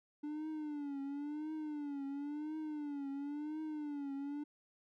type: tone with vibrato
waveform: triangle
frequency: 293.7 Hz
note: D4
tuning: in tune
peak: -37 dBFS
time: 0.23-4.44 s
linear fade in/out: 10 ms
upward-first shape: triangle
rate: 0.96 Hz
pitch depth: 120 cents each way
effects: none